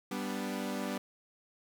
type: chord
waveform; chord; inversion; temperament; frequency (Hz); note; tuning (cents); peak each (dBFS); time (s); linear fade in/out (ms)
sawtooth; G major; none; equal; 196 / 246.9 / 293.7; G3 / B3 / D4; 0 / 0 / 0; -34 / -34 / -37; 0.11-0.98; 5
effects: 11-bit